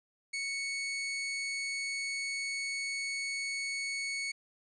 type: tone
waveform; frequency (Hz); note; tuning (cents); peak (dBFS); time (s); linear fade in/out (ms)
sawtooth; 2217; C#7; 0; -30; 0.33-4.32; 10
effects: resampled to 22050 Hz + 11-bit